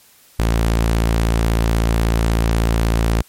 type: tone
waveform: sawtooth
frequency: 56.3 Hz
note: A1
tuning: 40 cents sharp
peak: -10 dBFS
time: 0.39-3.22 s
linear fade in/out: 5 ms
effects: white hiss -50 dBFS RMS until 3.28 s + MP3 64 kbps